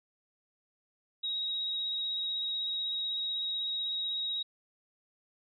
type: tone with vibrato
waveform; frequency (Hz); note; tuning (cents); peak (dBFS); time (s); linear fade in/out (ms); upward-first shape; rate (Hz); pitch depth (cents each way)
sine; 3802; A#7; +33; -31; 1.23-4.43; 10; sine; 16; 14
effects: none